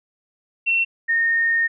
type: tone pair in turn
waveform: sine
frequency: 2712 / 1838.2 Hz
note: E7 / A#6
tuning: +49 / -25 cents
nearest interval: perfect fifth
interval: 674 cents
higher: first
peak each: -16 dBFS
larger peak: neither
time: 0.66-0.85 / 1.08-1.68 s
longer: second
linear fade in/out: 20 ms
effects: none